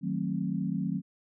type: chord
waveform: sine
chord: D# diminished seventh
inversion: none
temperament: equal with one note detuned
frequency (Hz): 155.56 / 185 / 220 / 265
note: D#3 / F#3 / A3 / C4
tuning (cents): 0 / 0 / 0 / +22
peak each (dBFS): -35 / -31 / -35 / -35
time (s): 0.01-1.02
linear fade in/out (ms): 50
effects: none